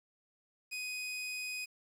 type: tone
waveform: sawtooth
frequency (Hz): 2500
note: D#7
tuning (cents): +8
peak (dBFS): -34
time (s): 0.71-1.66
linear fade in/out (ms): 20
effects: low-pass 12000 Hz 12 dB/octave + 10-bit